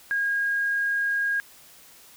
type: tone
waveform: sine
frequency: 1630 Hz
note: G#6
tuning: 33 cents flat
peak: -22 dBFS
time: 0.11-1.4 s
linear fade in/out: 0 ms
effects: white hiss -51 dBFS RMS until 2.16 s